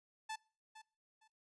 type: tone with echo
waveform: sawtooth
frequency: 875 Hz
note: A5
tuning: 10 cents flat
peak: -37 dBFS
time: 0.29-0.36 s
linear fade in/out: 10 ms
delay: 460 ms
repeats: 2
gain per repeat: -13 dB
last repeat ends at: 1.28 s
effects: noise-tail reverb RT60 0.4 s tail -23 dB re dry + resampled to 22050 Hz